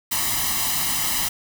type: noise with comb filter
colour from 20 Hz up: white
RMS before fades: -23 dBFS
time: 0.11-1.29 s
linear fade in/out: 10 ms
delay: 1 ms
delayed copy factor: +0.75
effects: none